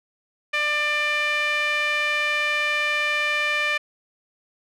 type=tone with band-pass filter; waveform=sawtooth; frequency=595 Hz; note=D5; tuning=22 cents sharp; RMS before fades=-23 dBFS; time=0.53-3.78 s; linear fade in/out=10 ms; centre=2200 Hz; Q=3.4; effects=none